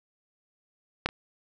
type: clicks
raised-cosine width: 0.3 ms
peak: -7 / -24 dBFS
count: 2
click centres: 1.06 / 1.089 s
effects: none